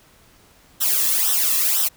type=noise with flanger; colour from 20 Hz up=blue; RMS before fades=-19 dBFS; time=0.8-1.89 s; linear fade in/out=20 ms; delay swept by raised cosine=0.43 to 1.37 ms; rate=2 Hz; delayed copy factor=-0.9; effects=pink hiss -53 dBFS RMS until 1.96 s